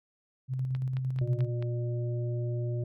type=tone with tremolo; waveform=sine; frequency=130 Hz; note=C3; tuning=11 cents flat; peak=-27 dBFS; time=0.48-1.51 s; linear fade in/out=50 ms; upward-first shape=square; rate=8.8 Hz; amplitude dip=30%
type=click train; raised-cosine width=0.3 ms; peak=-28 dBFS; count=5; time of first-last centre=0.75-1.625 s; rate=4.57 Hz
type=harmonic tone; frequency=120 Hz; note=B2; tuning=49 cents flat; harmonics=1 / 3 / 5; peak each=-29 / -39 / -43 dBFS; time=1.21-2.84 s; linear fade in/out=5 ms
effects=none